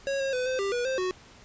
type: tone with pitch steps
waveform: square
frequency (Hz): 550 / 541 / 503 / 516 / 395.5 / 484.7 / 525 / 368.8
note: C#5 / C#5 / B4 / C5 / G4 / B4 / C5 / F#4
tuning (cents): -14 / -42 / +32 / -24 / +15 / -32 / +6 / -6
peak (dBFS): -27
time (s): 0.07-1.11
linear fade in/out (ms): 0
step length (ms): 130
effects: pink hiss -52 dBFS RMS until 1.44 s + resampled to 16000 Hz